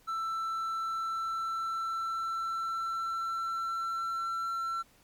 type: tone with pitch glide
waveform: triangle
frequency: 1330 to 1349.3 Hz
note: E6 to E6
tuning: +15 to +40 cents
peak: -29 dBFS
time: 0.07-4.83 s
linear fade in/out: 20 ms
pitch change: +25 cents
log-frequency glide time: 0.29-4.42 s
effects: pink hiss -63 dBFS RMS until 5.03 s + MP3 96 kbps